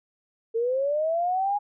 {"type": "linear sweep", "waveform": "sine", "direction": "up", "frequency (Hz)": [445.5, 830.6], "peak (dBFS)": -22, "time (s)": [0.54, 1.59], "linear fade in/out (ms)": 20, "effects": []}